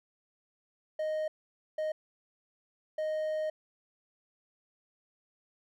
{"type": "tone bursts at uneven times", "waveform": "triangle", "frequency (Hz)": 621, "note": "D#5", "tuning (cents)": -3, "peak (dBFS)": -28, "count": 3, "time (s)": [[0.99, 1.28], [1.78, 1.92], [2.98, 3.5]], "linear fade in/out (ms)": 5, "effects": []}